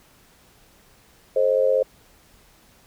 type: tone with amplitude modulation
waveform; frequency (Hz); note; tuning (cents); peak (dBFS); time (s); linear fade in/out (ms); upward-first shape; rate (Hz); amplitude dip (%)
sine; 529; C5; +19; -12; 1.36-1.83; 5; sine; 96.1; 90
effects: pink hiss -55 dBFS RMS until 2.86 s